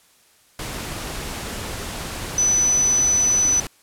sine tone in noise, 6000 Hz, F#8, 23 cents sharp, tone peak -15 dBFS, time 2.38-3.6 s, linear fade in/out 2 ms, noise pink, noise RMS -30 dBFS, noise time 0.59-3.67 s, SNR +12 dB, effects white hiss -56 dBFS RMS until 3.82 s + low-pass 12000 Hz 12 dB/octave

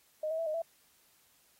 sine tone with pitch steps, 618 / 642 / 660 / 617 / 664 Hz, D#5 / E5 / E5 / D#5 / E5, -12 / -46 / +2 / -15 / +12 cents, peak -31 dBFS, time 0.23-0.62 s, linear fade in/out 5 ms, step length 78 ms, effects white hiss -67 dBFS RMS until 1.59 s + AAC 48 kbps

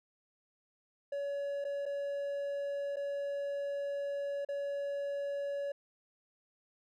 triangle tone with dropouts, 565 Hz, C#5, 33 cents sharp, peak -32 dBFS, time 1.12-5.72 s, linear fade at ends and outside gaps 5 ms, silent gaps 1.643-1.649 / 1.856-1.861 / 2.96-2.967 / 4.449-4.487 s, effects none

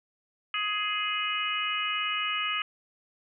harmonic tone, 418.3 Hz, G#4, 12 cents sharp, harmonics 3 / 4 / 5 / 6 / 7, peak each -32 / -39 / -35 / -33 / -32 dBFS, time 0.54-2.62 s, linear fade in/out 2 ms, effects none

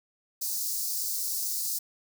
white high-pass noise, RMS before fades -31 dBFS, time 0.41-1.79 s, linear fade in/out 10 ms, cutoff 4500 Hz, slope 48 dB/octave, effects none

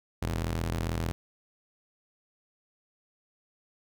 sawtooth ring-modulated tone, 82.41 Hz, E2, in tune, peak -22 dBFS, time 0.22-1.12 s, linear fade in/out 0 ms, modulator 23.4 Hz, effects none

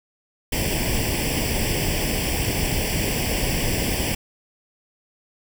pink noise with comb filter, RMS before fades -23 dBFS, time 0.52-4.15 s, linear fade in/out 5 ms, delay 0.38 ms, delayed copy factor +0.85, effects none

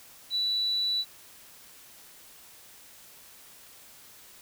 sine tone, 3951 Hz, B7, in tune, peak -25 dBFS, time 0.3-1.05 s, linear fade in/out 50 ms, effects white hiss -52 dBFS RMS until 4.41 s

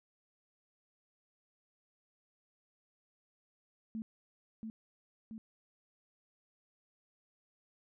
sine tone with echo, 221.5 Hz, A3, 12 cents sharp, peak -37 dBFS, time 3.95-4.02 s, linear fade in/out 0 ms, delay 680 ms, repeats 2, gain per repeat -3 dB, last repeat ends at 5.38 s, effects none

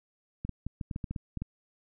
clicks, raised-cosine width 5 ms, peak -22 dBFS, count 11, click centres 0.45 / 0.493 / 0.666 / 0.812 / 0.912 / 0.961 / 1.042 / 1.11 / 1.162 / 1.373 / 1.42 s, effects none

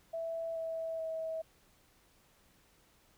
sine tone with pitch steps, 659.3 / 652.1 / 645 Hz, E5 / E5 / E5, 0 / -19 / -38 cents, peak -35 dBFS, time 0.13-1.42 s, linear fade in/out 10 ms, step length 430 ms, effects pink hiss -67 dBFS RMS until 3.17 s

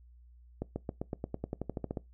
accelerating click train, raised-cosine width 2 ms, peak -21 dBFS, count 15, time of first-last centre 0.62-1.972 s, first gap 140 ms, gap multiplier 0.94, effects noise-tail reverb RT60 0.2 s tail -22 dB re dry + added 60 Hz sine -54 dBFS peak until 2.13 s

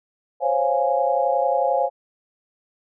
sine chord, Db major seventh, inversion third, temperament equal, 523.3 / 554.4 / 698.5 / 830.6 Hz, C5 / Db5 / F5 / Ab5, 0 / 0 / 0 / 0 cents, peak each -23 dBFS, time 0.4-1.9 s, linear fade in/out 50 ms, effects none

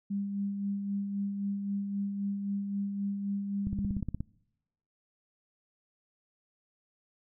sine tone with tremolo, 200 Hz, G3, 35 cents sharp, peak -29 dBFS, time 0.1-4.01 s, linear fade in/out 10 ms, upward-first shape sine, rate 3.8 Hz, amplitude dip 40%
click train, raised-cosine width 5 ms, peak -21 dBFS, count 10, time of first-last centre 3.67-4.206 s, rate 16.8 Hz
effects noise-tail reverb RT60 0.9 s tail -25 dB re dry

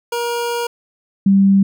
25% pulse / sine tone pair in turn, 474.1 / 195.91 Hz, A#4 / G3, +29 / -1 cents, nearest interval octave + minor third, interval 1530 cents, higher first, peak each -15 / -8 dBFS, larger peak second, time 0.12-0.67 / 1.26-1.63 s, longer first, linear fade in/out 5 ms, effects none

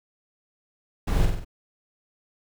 brown noise with echo, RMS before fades -23 dBFS, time 1.07-1.26 s, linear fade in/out 10 ms, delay 47 ms, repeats 4, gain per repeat -4 dB, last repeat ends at 1.448 s, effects none

